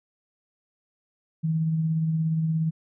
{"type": "tone with tremolo", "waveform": "sine", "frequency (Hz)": 160.3, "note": "E3", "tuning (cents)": -48, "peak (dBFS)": -20, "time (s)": [1.43, 2.71], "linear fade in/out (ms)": 20, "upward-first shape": "triangle", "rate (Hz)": 17, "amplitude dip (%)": 35, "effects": []}